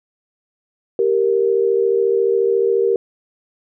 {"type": "tone pair together", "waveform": "sine", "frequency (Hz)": [392, 466.2], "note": ["G4", "A#4"], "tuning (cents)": [0, 0], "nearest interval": "minor third", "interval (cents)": 300, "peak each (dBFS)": -16, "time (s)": [0.99, 2.96], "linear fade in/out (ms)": 2, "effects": []}